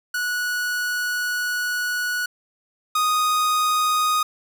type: tone pair in turn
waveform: 45% pulse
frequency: 1468 / 1242.3 Hz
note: F#6 / D#6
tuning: -14 / -3 cents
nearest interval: minor third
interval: 289 cents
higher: first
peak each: -22 / -18 dBFS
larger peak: second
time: 0.14-2.26 / 2.95-4.23 s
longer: first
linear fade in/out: 5 ms
effects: none